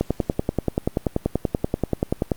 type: click train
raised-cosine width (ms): 2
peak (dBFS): -6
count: 25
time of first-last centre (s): 0.01-2.318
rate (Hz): 10.4
effects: pink hiss -50 dBFS RMS until 2.36 s + Opus 48 kbps